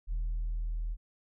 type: tone with level ramp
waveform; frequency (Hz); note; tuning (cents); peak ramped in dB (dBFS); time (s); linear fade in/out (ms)
sine; 40.15; E1; -45; -27 to -30; 0.07-0.97; 50
effects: tanh soft clip ceiling -28 dBFS